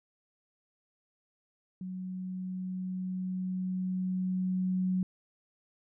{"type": "tone with level ramp", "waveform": "sine", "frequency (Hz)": 185, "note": "F#3", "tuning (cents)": 0, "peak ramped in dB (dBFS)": [-36, -26], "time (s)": [1.81, 5.03], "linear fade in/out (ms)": 2, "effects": []}